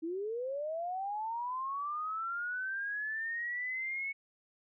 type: linear sweep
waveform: sine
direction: up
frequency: 313 to 2217 Hz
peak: -34 dBFS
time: 0.02-4.13 s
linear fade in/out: 20 ms
effects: none